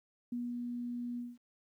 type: tone with ADSR envelope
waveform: sine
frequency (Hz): 241.7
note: B3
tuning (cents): -37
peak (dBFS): -34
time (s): 0.32-1.38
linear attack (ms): 5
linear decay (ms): 200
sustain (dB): -2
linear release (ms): 200
effects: 12-bit